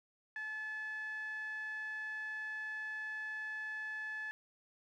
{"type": "tone with band-pass filter", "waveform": "sawtooth", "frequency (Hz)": 863, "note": "A5", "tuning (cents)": -34, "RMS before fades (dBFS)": -42, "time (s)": [0.36, 4.31], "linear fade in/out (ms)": 0, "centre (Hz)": 1800, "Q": 8.8, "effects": []}